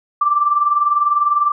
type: tone with tremolo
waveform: sine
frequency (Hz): 1174.7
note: D6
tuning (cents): 0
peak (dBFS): -9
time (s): 0.21-1.52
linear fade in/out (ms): 5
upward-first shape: triangle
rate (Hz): 20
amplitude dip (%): 75
effects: none